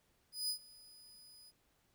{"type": "tone with ADSR envelope", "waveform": "sawtooth", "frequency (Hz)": 4978, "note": "D#8", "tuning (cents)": 0, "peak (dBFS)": -31, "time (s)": [0.32, 1.52], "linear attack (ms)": 170, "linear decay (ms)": 91, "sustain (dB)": -23, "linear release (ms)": 34, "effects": ["pink hiss -75 dBFS RMS until 1.94 s"]}